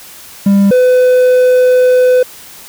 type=tone pair in turn; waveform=triangle; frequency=198.9 / 503.7 Hz; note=G3 / B4; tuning=+25 / +34 cents; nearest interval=octave + major third; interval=1609 cents; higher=second; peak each=-3 dBFS; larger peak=neither; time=0.46-0.71 / 0.71-2.23 s; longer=second; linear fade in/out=5 ms; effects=white hiss -34 dBFS RMS until 2.68 s